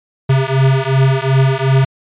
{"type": "beating tone pair", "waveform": "square", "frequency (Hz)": [132.4, 135.1], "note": ["C3", "C#3"], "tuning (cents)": [21, -44], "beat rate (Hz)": 2.7, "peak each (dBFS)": -14, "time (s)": [0.29, 1.85], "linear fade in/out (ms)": 10, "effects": ["resampled to 8000 Hz"]}